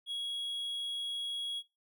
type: tone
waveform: triangle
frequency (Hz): 3322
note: G#7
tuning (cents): 0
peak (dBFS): -33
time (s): 0.06-1.63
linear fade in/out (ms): 50
effects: noise-tail reverb RT60 0.3 s tail -22 dB re dry